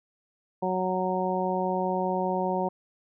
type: harmonic tone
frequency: 185 Hz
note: F#3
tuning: in tune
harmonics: 1 / 2 / 3 / 4 / 5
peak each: -31 / -31 / -31 / -31 / -31 dBFS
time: 0.62-2.69 s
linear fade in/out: 10 ms
effects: none